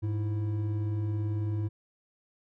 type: tone pair together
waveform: triangle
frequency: 103.83 / 329.6 Hz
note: G#2 / E4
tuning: 0 / 0 cents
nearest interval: octave + minor sixth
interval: 2000 cents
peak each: -26 / -37 dBFS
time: 0.02-1.69 s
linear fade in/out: 20 ms
effects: none